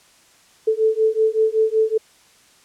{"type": "beating tone pair", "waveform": "sine", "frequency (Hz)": [437, 442.3], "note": ["A4", "A4"], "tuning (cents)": [-12, 9], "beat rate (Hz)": 5.3, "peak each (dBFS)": -18, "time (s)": [0.67, 1.98], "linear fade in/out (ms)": 10, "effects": ["white hiss -53 dBFS RMS until 2.64 s", "low-pass 9000 Hz 12 dB/octave"]}